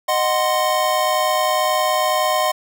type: chord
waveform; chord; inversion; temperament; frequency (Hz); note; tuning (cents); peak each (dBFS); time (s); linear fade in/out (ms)
square; C diminished; first; equal with one note detuned; 618 / 740 / 1046.5; Eb5 / Gb5 / C6; -12 / 0 / 0; -21 / -22 / -21; 0.08-2.52; 10
effects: none